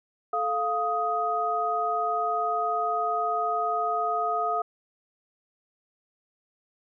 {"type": "tone cluster", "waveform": "sine", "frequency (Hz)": [435.6, 701, 1252], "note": ["A4", "F5", "D#6"], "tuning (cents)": [-17, 6, 10], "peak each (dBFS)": [-33, -27, -27], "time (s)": [0.33, 4.62], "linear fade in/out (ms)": 5, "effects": []}